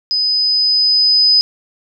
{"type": "tone with level ramp", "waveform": "sine", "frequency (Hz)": 5010, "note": "D#8", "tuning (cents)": 11, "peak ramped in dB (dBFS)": [-13, -7], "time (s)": [0.11, 1.41], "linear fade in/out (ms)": 0, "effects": []}